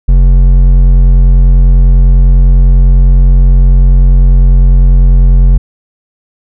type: tone with hard clipping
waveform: triangle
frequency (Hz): 45.06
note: F#1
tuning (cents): -45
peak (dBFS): -3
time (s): 0.08-5.58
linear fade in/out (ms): 10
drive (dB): 11
effects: none